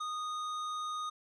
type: tone with hard clipping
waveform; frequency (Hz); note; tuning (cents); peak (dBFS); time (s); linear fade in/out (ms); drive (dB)
sine; 1237; D#6; -10; -37; 0-1.1; 10; 15
effects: low-pass 7000 Hz 12 dB/octave